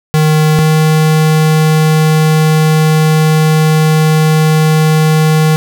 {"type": "tone pair in turn", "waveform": "square", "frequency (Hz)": [154.9, 156.25], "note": ["D#3", "D#3"], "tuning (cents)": [-7, 8], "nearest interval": "unison", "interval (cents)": 15, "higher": "second", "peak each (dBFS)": -7, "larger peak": "neither", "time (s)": [[0.14, 0.59], [0.59, 5.56]], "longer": "second", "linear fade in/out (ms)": 0, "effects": []}